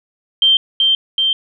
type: tone with echo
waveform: sine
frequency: 3151 Hz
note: G7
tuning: 8 cents sharp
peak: -8 dBFS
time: 0.42-0.57 s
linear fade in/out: 2 ms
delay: 380 ms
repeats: 2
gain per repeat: -2 dB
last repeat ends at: 1.33 s
effects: none